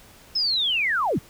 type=linear sweep; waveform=sine; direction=down; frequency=5274 to 80.5 Hz; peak=-20 dBFS; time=0.35-1.19 s; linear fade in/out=10 ms; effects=pink hiss -50 dBFS RMS until 1.29 s

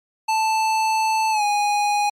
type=tone with pitch glide; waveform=square; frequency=880 to 825.8 Hz; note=A5 to G#5; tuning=0 to -10 cents; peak=-18 dBFS; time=0.28-2.1 s; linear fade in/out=10 ms; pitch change=-110 cents; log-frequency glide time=1.31-1.43 s; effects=low-pass 9000 Hz 12 dB/octave + MP3 96 kbps

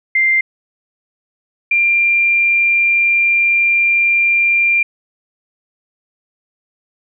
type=tone pair in turn; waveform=sine; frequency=2093 / 2383 Hz; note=C7 / D7; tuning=0 / +25 cents; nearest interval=major second; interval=225 cents; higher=second; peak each=-10 dBFS; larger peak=neither; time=0.15-0.41 / 1.71-4.83 s; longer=second; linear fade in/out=5 ms; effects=none

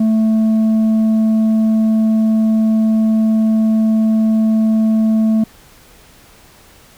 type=tone with tanh clipping; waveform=sine; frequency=220 Hz; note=A3; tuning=in tune; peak=-11 dBFS; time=0-5.44 s; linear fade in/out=5 ms; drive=4 dB; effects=pink hiss -45 dBFS RMS until 6.97 s

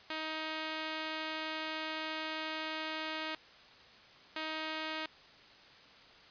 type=tone pair in turn; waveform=5% pulse; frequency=314.4 / 314.4 Hz; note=D#4 / D#4; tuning=+18 / +18 cents; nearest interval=unison; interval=0 cents; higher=neither; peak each=-25 dBFS; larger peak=neither; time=0.1-3.35 / 4.36-5.06 s; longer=first; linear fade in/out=2 ms; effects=white hiss -57 dBFS RMS until 6.3 s + resampled to 11025 Hz

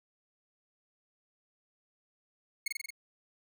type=tone with echo; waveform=sawtooth; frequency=2181 Hz; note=C#7; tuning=29 cents flat; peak=-26 dBFS; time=2.66-2.68 s; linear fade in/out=5 ms; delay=45 ms; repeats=5; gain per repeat=-2 dB; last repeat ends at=2.905 s; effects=none

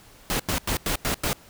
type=noise bursts; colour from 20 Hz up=pink; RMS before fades=-25 dBFS; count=6; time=0.3-1.33 s; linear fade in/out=0 ms; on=95 ms; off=92 ms; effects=pink hiss -51 dBFS RMS until 1.49 s

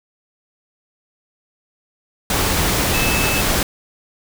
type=tone in noise; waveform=sine; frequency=2613 Hz; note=E7; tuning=16 cents flat; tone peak=-22 dBFS; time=2.94-3.41 s; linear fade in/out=2 ms; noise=pink; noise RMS=-18 dBFS; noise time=2.3-3.63 s; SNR=-7 dB; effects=none

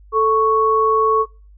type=tone pair together; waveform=sine; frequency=440 / 1109.5 Hz; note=A4 / C#6; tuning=0 / +1 cents; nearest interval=octave + major third; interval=1601 cents; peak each=-16 / -14 dBFS; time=0.12-1.26 s; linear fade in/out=50 ms; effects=noise-tail reverb RT60 0.4 s tail -26 dB re dry + added 50 Hz sine -42 dBFS peak until 1.57 s

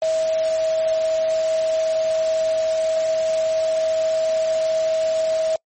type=tone in noise; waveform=sine; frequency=641 Hz; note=E5; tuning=49 cents flat; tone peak=-17 dBFS; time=0.02-5.56 s; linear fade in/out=2 ms; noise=white; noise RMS=-33 dBFS; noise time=0.02-5.56 s; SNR=+13 dB; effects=noise-tail reverb RT60 0.1 s tail -26 dB re dry + MP3 32 kbps

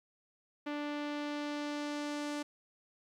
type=tone with low-pass filter sweep; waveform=sawtooth; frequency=293.6 Hz; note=D4; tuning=in tune; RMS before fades=-38 dBFS; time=0.66-2.43 s; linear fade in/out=10 ms; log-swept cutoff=2900 to 8000 Hz; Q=1; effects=12-bit

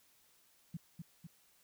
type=tone with echo; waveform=sine; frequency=166.8 Hz; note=E3; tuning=21 cents sharp; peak=-38 dBFS; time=0.74-0.77 s; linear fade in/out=5 ms; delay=250 ms; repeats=2; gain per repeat=-4 dB; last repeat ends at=1.27 s; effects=white hiss -69 dBFS RMS until 1.63 s

